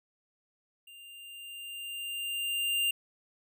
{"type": "tone with level ramp", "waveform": "square", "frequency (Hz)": 2794, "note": "F7", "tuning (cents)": 0, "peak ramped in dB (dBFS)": [-50, -26], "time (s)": [0.87, 2.91], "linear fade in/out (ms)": 5, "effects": []}